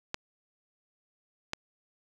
clicks, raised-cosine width 0.2 ms, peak -14 dBFS, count 2, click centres 0.144 / 1.534 s, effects none

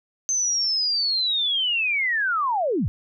sine linear sweep, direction down, 6272 to 68.5 Hz, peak -20 dBFS, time 0.29-2.88 s, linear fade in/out 0 ms, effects none

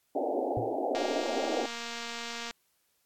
white band-pass noise, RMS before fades -31 dBFS, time 0.15-1.66 s, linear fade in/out 5 ms, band 250 to 810 Hz, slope 96 dB/octave
sine tone with exponential decay, 116.2 Hz, A#2, 5 cents flat, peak -28 dBFS, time 0.57-0.77 s, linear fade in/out 0 ms, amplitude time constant 43 ms
click train, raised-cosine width 0.2 ms, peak -21 dBFS, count 366, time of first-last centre 0.95-2.51 s, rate 234 Hz
effects white hiss -73 dBFS RMS until 3.05 s + AAC 64 kbps

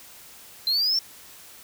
triangle linear sweep, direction up, 4059 to 5500 Hz, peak -19 dBFS, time 0.67-0.99 s, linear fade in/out 2 ms, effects white hiss -47 dBFS RMS until 1.63 s

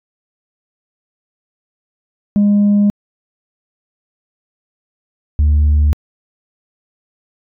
sine tone pair in turn, 204.7 / 74.45 Hz, G#3 / D2, -25 / +24 cents, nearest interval octave + tritone, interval 1751 cents, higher first, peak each -6 dBFS, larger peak neither, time 2.36-2.9 / 5.39-5.93 s, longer neither, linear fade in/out 0 ms, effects tanh soft clip ceiling -7 dBFS

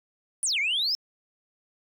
sine exponential two-way sweep, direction down then up, 10180 to 2093 to 5420 Hz, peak -22 dBFS, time 0.43-0.95 s, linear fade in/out 0 ms, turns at 0.59 s, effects tanh soft clip ceiling -20 dBFS

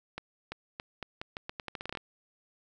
accelerating click train, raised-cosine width 0.3 ms, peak -21 dBFS, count 16, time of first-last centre 0.18-1.973 s, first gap 340 ms, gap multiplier 0.82, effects none

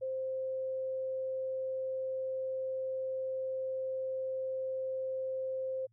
sine tone, 524 Hz, C5, 2 cents sharp, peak -33 dBFS, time 0.01-5.87 s, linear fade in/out 20 ms, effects added 114 Hz sine -67 dBFS peak until 5.92 s

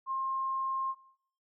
sine tone, 1064 Hz, C6, 29 cents sharp, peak -30 dBFS, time 0.06-0.95 s, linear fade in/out 50 ms, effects noise-tail reverb RT60 0.6 s tail -18 dB re dry

